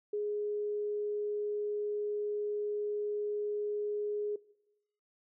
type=tone; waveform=sine; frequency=416.3 Hz; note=G#4; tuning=4 cents sharp; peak=-31 dBFS; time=0.13-4.36 s; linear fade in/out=5 ms; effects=noise-tail reverb RT60 0.9 s tail -21 dB re dry